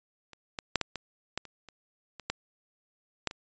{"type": "clicks", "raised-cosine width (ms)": 0.2, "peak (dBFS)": [-30, -17, -6, -11, -18, -14, -29, -30, -25, -12, -11, -24], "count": 12, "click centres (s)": [0.333, 0.588, 0.757, 0.813, 0.957, 1.376, 1.453, 1.687, 2.197, 2.3, 3.273, 3.311], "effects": ["resampled to 16000 Hz"]}